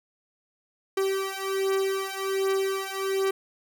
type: beating tone pair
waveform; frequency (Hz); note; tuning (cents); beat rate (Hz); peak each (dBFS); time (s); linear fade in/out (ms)
45% pulse; 386.5 / 387.8; G4 / G4; -24 / -19; 1.3; -28; 0.97-3.31; 5
effects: none